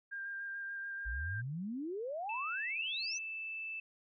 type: tone with vibrato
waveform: sine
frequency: 1597 Hz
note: G6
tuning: 32 cents sharp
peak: -39 dBFS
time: 0.11-1.42 s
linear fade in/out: 20 ms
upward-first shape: square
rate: 6.9 Hz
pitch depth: 12 cents each way
type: exponential sweep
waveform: sine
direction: up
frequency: 52.5 to 6272 Hz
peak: -37 dBFS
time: 1.05-3.19 s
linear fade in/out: 20 ms
type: tone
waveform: sine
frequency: 2638 Hz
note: E7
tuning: 1 cent sharp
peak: -39 dBFS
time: 2.29-3.8 s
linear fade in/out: 5 ms
effects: none